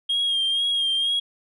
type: tone with vibrato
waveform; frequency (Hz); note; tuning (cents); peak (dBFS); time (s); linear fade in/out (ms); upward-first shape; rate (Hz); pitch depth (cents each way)
sine; 3239; G#7; -44; -18; 0.09-1.2; 10; sine; 2.1; 38
effects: tanh soft clip ceiling -18 dBFS